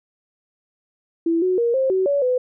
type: tone with pitch steps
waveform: sine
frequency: 332.4 / 368.3 / 470.1 / 529 / 377.1 / 567 / 503 Hz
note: E4 / F#4 / A#4 / C5 / F#4 / C#5 / B4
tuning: +15 / -8 / +15 / +19 / +33 / +39 / +32 cents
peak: -16 dBFS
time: 1.26-2.38 s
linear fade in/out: 5 ms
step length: 160 ms
effects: none